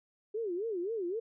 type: tone with vibrato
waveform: sine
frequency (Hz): 398.8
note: G4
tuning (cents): +30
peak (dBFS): -32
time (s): 0.34-1.2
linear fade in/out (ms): 10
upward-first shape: sine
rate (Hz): 3.8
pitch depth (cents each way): 260
effects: none